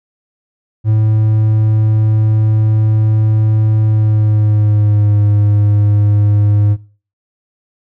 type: tone with pitch glide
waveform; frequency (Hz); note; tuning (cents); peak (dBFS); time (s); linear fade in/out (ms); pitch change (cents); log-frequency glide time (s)
triangle; 108.6 to 103.58; A2 to G#2; -22 to -4; -6; 0.84-6.77; 50; -82; 3.83-5.2
effects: noise-tail reverb RT60 0.4 s tail -21 dB re dry